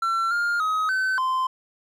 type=tone with pitch steps; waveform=triangle; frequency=1350 / 1408 / 1266 / 1526 / 1036 Hz; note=E6 / F6 / D#6 / G6 / C6; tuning=+41 / +14 / +30 / -47 / -17 cents; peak=-19 dBFS; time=0.02-1.47 s; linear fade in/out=5 ms; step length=290 ms; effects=none